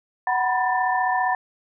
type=tone cluster; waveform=sine; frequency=746 / 968 / 1003 / 1777 Hz; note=F#5 / B5 / B5 / A6; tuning=+14 / -35 / +26 / +17 cents; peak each=-22 / -25 / -28 / -26 dBFS; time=0.27-1.35 s; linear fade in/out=2 ms; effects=none